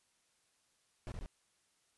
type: noise bursts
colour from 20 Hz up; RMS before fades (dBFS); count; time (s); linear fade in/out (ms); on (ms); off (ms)
brown; -43; 3; 1.07-1.26; 0; 50; 20
effects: white hiss -75 dBFS RMS until 1.97 s + resampled to 24000 Hz